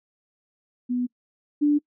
sine tone pair in turn, 246.9 / 293.6 Hz, B3 / D4, 0 / 0 cents, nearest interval minor third, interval 300 cents, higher second, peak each -22 / -16 dBFS, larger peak second, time 0.89-1.07 / 1.61-1.79 s, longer neither, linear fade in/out 20 ms, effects noise-tail reverb RT60 0.1 s tail -25 dB re dry

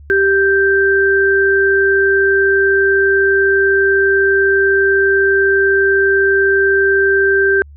sine tone pair together, 392 / 1568 Hz, G4 / G6, 0 / 0 cents, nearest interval 2 octaves, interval 2400 cents, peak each -12 dBFS, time 0.1-7.62 s, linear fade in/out 0 ms, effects added 72 Hz sine -35 dBFS peak until 7.76 s

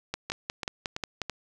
two click trains, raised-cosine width 0.2 ms, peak -13 / -15 dBFS, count 7 / 4, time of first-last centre 0.14-1.217 / 0.3-1.297 s, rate 5.57 / 3.01 Hz, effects none

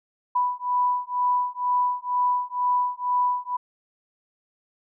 sine beating tone pair, 987.8 / 989.9 Hz, B5 / B5, 0 / +4 cents, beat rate 2.1 Hz, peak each -24 dBFS, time 0.35-3.57 s, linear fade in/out 10 ms, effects none

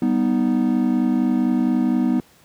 triangle chord, G augmented, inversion none, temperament equal, 196 / 246.9 / 311.1 Hz, G3 / B3 / D#4, 0 / 0 / 0 cents, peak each -21 / -16 / -21 dBFS, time 0.02-2.2 s, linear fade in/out 2 ms, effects pink hiss -53 dBFS RMS until 2.44 s + high-pass 100 Hz 12 dB/octave

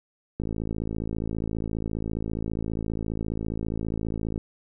click train, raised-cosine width 3 ms, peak -17 dBFS, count 219, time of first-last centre 0.4-4.378 s, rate 54.8 Hz, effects none

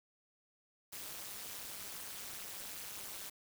white noise with amplitude modulation, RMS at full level -42 dBFS, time 0.92-3.3 s, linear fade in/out 10 ms, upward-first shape sine, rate 208 Hz, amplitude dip 100%, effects none

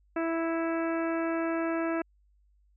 harmonic tone with a mistuned harmonic, 329.6 Hz, E4, in tune, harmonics 1 / 2 / 3 / 4 / 5 / 6 / 7 / 8, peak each -29 / -33 / -41 / -38 / -40 / -47 / -46 / -47 dBFS, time 0.16-2.02 s, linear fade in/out 5 ms, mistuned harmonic 7, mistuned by -23 cents, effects added 50 Hz sine -62 dBFS peak until 2.76 s

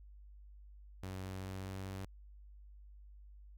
sawtooth tone with pitch glide, 94.1 to 95.8 Hz, F#2 to G2, +30 to -39 cents, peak -38 dBFS, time 1.03-2.05 s, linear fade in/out 0 ms, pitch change +31 cents, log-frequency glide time 1.15-1.81 s, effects added 50 Hz sine -53 dBFS peak until 3.57 s

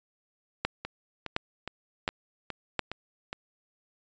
two click trains, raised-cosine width 0.3 ms, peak -10 / -19 dBFS, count 4 / 7, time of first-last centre 0.65-2.793 / 0.85-3.329 s, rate 1.4 / 2.42 Hz, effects resampled to 16000 Hz

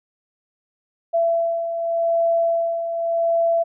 sine beating tone pair, 670 / 670.86 Hz, E5 / E5, +28 / +30 cents, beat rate 0.86 Hz, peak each -26 / -18 dBFS, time 1.13-3.64 s, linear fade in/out 20 ms, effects none

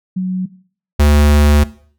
sine / square tone pair in turn, 185 / 73.61 Hz, F#3 / D2, 0 / +5 cents, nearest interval octave + major third, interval 1595 cents, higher first, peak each -15 / -8 dBFS, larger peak second, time 0.16-0.46 / 0.99-1.64 s, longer second, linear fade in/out 10 ms, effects noise-tail reverb RT60 0.5 s tail -18 dB re dry

